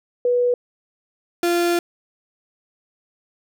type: tone pair in turn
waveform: sine / 35% pulse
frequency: 489.3 / 346 Hz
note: B4 / F4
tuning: -16 / -16 cents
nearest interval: tritone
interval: 600 cents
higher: first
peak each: -15 dBFS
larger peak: neither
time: 0.25-0.54 / 1.43-1.79 s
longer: second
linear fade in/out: 2 ms
effects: none